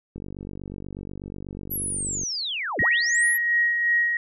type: click train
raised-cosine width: 3 ms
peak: -23 dBFS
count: 101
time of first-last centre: 0.16-2.235 s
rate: 48.2 Hz
type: linear two-way sweep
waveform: sine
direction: down then up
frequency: 11970 to 47.05 to 11970 Hz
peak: -26 dBFS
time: 1.7-3.38 s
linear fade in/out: 20 ms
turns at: 2.81 s
type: tone with tremolo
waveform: sine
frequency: 1891 Hz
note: A#6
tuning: 24 cents sharp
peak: -17 dBFS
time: 2.79-4.17 s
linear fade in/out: 2 ms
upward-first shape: sine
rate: 2.8 Hz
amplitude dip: 40%
effects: none